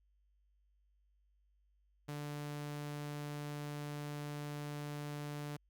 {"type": "tone", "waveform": "sawtooth", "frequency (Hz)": 146.83, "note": "D3", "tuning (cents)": 0, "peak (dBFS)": -37, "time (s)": [2.08, 5.57], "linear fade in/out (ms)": 10, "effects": ["added 50 Hz sine -70 dBFS peak until 5.69 s"]}